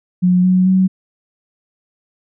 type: tone with pitch steps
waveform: sine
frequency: 180.7 / 184.18 / 187.72 Hz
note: F#3 / F#3 / F#3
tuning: -41 / -8 / +25 cents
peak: -9 dBFS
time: 0.22-0.88 s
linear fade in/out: 20 ms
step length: 220 ms
effects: none